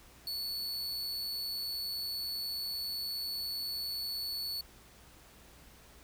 45% pulse tone with amplitude modulation, 4435 Hz, C#8, in tune, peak -33 dBFS, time 0.27-4.61 s, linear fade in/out 2 ms, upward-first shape sine, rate 183 Hz, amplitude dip 30%, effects added 60 Hz sine -62 dBFS peak until 6.03 s + pink hiss -58 dBFS RMS until 6.03 s

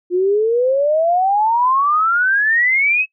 sine exponential sweep, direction up, 349.2 to 2605 Hz, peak -12 dBFS, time 0.1-3.06 s, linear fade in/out 50 ms, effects noise-tail reverb RT60 0.1 s tail -22 dB re dry

